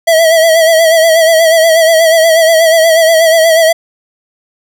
square tone with vibrato, 651 Hz, E5, 22 cents flat, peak -5 dBFS, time 0.07-3.73 s, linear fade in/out 10 ms, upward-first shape sine, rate 8.3 Hz, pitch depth 51 cents each way, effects none

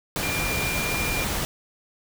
sine tone in noise, 2392 Hz, D7, 31 cents sharp, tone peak -28 dBFS, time 0.23-1.24 s, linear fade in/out 0 ms, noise pink, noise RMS -27 dBFS, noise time 0.16-1.45 s, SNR -4 dB, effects none

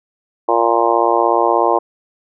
harmonic tone, 116.54 Hz, A#2, in tune, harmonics 3 / 4 / 5 / 6 / 7 / 8 / 9, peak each -19 / -19 / -19 / -19 / -19 / -19 / -19 dBFS, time 0.48-1.79 s, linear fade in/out 10 ms, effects none

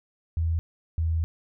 sine tone pair in turn, 82.1 / 81.39 Hz, E2 / E2, -6 / -21 cents, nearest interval unison, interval 15 cents, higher first, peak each -22 dBFS, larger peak neither, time 0.37-0.59 / 0.98-1.24 s, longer second, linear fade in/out 0 ms, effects none

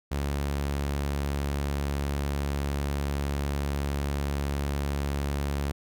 sawtooth tone, 70.8 Hz, C#2, 37 cents sharp, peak -23 dBFS, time 0.11-5.72 s, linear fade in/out 10 ms, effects none

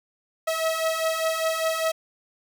sawtooth beating tone pair, 642 / 647 Hz, E5 / E5, -46 / -32 cents, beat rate 5 Hz, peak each -24 / -21 dBFS, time 0.47-1.92 s, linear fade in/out 10 ms, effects none

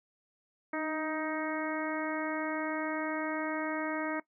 harmonic tone with a mistuned harmonic, 313.1 Hz, D#4, 11 cents sharp, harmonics 1 / 2 / 3 / 4 / 5 / 6 / 7, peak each -35 / -38 / -40 / -41 / -42 / -43 / -43 dBFS, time 0.73-4.2 s, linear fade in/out 5 ms, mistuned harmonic 1, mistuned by -29 cents, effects noise-tail reverb RT60 0.1 s tail -19 dB re dry

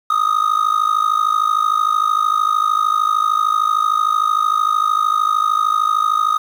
triangle tone with amplitude modulation, 1244.5 Hz, D#6, in tune, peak -8 dBFS, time 0.1-6.38 s, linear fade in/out 5 ms, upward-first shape sine, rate 53.2 Hz, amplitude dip 85%, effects 7-bit

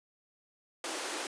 pink high-pass noise, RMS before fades -37 dBFS, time 0.84-1.27 s, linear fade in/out 2 ms, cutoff 290 Hz, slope 48 dB/octave, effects resampled to 22050 Hz

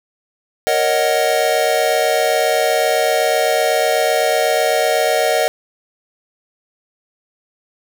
square chord, D# minor seventh, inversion second, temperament equal, 466.2 / 554.4 / 622.3 / 740 Hz, A#4 / C#5 / D#5 / F#5, 0 / 0 / 0 / 0 cents, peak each -21 / -22 / -18 / -20 dBFS, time 0.67-5.48 s, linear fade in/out 0 ms, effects none

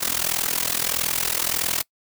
white noise with amplitude modulation, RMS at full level -20 dBFS, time 0-1.83 s, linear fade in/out 20 ms, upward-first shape sine, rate 41.6 Hz, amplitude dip 90%, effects noise-tail reverb RT60 0.1 s tail -25 dB re dry

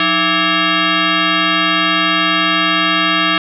sine tone with frequency modulation, 807 Hz, G#5, 50 cents flat, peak -11 dBFS, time 0-3.38 s, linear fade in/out 2 ms, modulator 493 Hz, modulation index 5.7, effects none

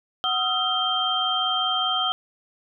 sine tone cluster, 742 / 1259 / 1364 / 3160 Hz, F#5 / D#6 / F6 / G7, +5 / +20 / -41 / +13 cents, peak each -28 / -28 / -31 / -23 dBFS, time 0.24-2.12 s, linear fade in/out 0 ms, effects none

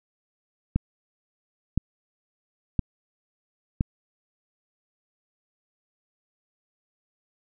click train, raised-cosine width 5 ms, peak -9 dBFS, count 4, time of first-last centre 0.76-3.809 s, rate 0.984 Hz, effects none

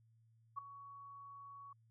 sine tone with ADSR envelope, 1120 Hz, C#6, 18 cents sharp, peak -37 dBFS, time 0.56-1.73 s, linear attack 24 ms, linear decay 6 ms, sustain -14 dB, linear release 5 ms, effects added 113 Hz sine -67 dBFS peak until 1.9 s

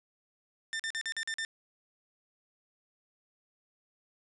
sawtooth tone bursts, 1796 Hz, A6, 35 cents sharp, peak -29 dBFS, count 7, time 0.73-1.449 s, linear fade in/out 0 ms, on 65 ms, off 44 ms, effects resampled to 22050 Hz + 10-bit

